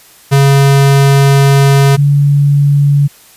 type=tone pair in turn; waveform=square / sine; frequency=138.59 / 142.9 Hz; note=C#3 / D3; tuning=0 / -47 cents; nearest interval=minor second; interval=53 cents; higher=second; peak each=-5 dBFS; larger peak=neither; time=0.31-1.97 / 1.97-3.08 s; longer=first; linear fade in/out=20 ms; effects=white hiss -41 dBFS RMS until 3.36 s + resampled to 32000 Hz